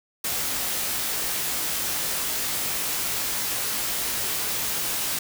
white noise with comb filter, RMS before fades -27 dBFS, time 0.24-5.19 s, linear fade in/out 5 ms, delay 19 ms, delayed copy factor +0.6, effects none

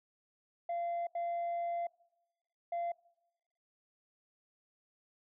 sine tone bursts at uneven times, 688 Hz, F5, 26 cents flat, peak -31 dBFS, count 3, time 0.69-1.07 / 1.15-1.87 / 2.72-2.92 s, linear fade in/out 5 ms, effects noise-tail reverb RT60 1.0 s tail -25 dB re dry + tanh soft clip ceiling -32 dBFS

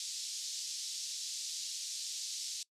pink band-pass noise, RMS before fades -41 dBFS, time 0-2.63 s, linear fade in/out 2 ms, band 4200 to 7500 Hz, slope 24 dB/octave, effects noise-tail reverb RT60 0.1 s tail -22 dB re dry + resampled to 32000 Hz

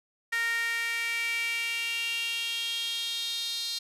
sawtooth tone with high-pass filter sweep, 462.9 Hz, A#4, 12 cents flat, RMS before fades -31 dBFS, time 0.32-3.79 s, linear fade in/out 10 ms, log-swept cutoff 1800 to 4100 Hz, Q 5.7, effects resampled to 32000 Hz

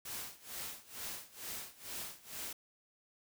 white noise with tremolo, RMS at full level -42 dBFS, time 0.05-2.53 s, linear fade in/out 5 ms, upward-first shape sine, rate 2.2 Hz, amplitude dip 90%, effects none

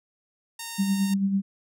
5% pulse tone, 921 Hz, A#5, 21 cents flat, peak -22 dBFS, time 0.59-1.14 s, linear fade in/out 5 ms
sine tone with tremolo, 196 Hz, G3, in tune, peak -19 dBFS, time 0.78-1.42 s, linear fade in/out 20 ms, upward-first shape sine, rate 9.1 Hz, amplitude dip 50%
effects none

